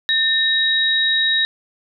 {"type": "tone pair together", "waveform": "sine", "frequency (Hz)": [1800, 3814], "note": ["A6", "A#7"], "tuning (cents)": [39, 39], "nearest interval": "octave + minor second", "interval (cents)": 1300, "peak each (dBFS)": [-19, -16], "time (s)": [0.09, 1.45], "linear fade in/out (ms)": 0, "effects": []}